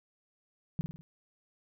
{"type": "tone with echo", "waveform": "sine", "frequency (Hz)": 159.7, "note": "D#3", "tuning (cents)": 45, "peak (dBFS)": -27, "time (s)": [0.79, 0.81], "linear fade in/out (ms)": 0, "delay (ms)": 50, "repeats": 4, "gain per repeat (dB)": -6, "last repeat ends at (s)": 1.01, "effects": []}